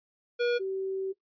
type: tone pair in turn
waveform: square / sine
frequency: 481 / 383.8 Hz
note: B4 / G4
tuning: -46 / -37 cents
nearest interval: major third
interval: 391 cents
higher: first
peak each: -25 / -29 dBFS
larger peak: first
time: 0.39-0.59 / 0.59-1.13 s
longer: second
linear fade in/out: 20 ms
effects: noise-tail reverb RT60 0.1 s tail -17 dB re dry + resampled to 11025 Hz